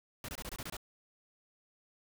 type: noise bursts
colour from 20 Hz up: pink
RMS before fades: -42 dBFS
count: 8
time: 0.24-0.768 s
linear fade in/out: 2 ms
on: 45 ms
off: 24 ms
effects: none